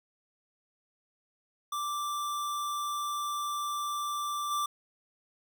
square tone with level steps, 1174.7 Hz, D6, in tune, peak -32 / -29 dBFS, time 1.72-4.66 s, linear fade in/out 5 ms, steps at 4.5 s, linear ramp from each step 20 ms, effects none

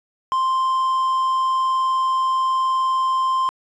triangle tone, 1046.5 Hz, C6, in tune, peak -15 dBFS, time 0.32-3.49 s, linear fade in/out 0 ms, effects resampled to 22050 Hz + 9-bit

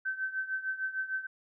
sine tone with tremolo, 1540 Hz, G6, 31 cents flat, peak -28 dBFS, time 0.05-1.27 s, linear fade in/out 10 ms, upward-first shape triangle, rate 6.6 Hz, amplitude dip 85%, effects none

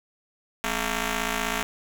5% pulse ring-modulated tone, 226 Hz, A3, 47 cents sharp, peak -11 dBFS, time 0.64-1.63 s, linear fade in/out 0 ms, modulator 480 Hz, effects none

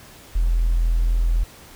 triangle tone, 41.82 Hz, E1, 26 cents sharp, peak -12 dBFS, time 0.35-1.44 s, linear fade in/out 10 ms, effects tanh soft clip ceiling -13 dBFS + pink hiss -45 dBFS RMS until 1.75 s

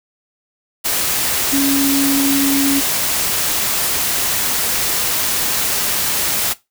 sine tone in noise, 277 Hz, C#4, 1 cent flat, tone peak -14 dBFS, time 1.52-2.81 s, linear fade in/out 20 ms, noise white, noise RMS -18 dBFS, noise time 0.84-6.54 s, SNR +1 dB, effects noise-tail reverb RT60 0.2 s tail -18 dB re dry

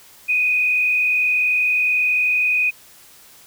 sine tone with frequency modulation, 2488 Hz, D#7, 1 cent flat, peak -15 dBFS, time 0.28-2.71 s, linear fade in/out 20 ms, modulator 41.4 Hz, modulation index 0.97, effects white hiss -47 dBFS RMS until 3.46 s

